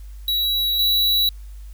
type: tone pair in turn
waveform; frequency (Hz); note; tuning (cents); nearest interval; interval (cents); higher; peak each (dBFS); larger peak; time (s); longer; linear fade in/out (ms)
square; 3901 / 3920; B7 / B7; -22 / -14; unison; 8; second; -19 / -16; second; 0.28-0.79 / 0.79-1.29; first; 2
effects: added 50 Hz sine -34 dBFS peak until 1.73 s + white hiss -56 dBFS RMS until 1.73 s